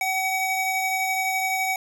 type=tone pair together; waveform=square; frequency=758.6 / 2264 Hz; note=F#5 / C#7; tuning=+43 / +36 cents; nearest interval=octave + perfect fifth; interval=1893 cents; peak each=-26 dBFS; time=0.01-1.76 s; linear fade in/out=2 ms; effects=none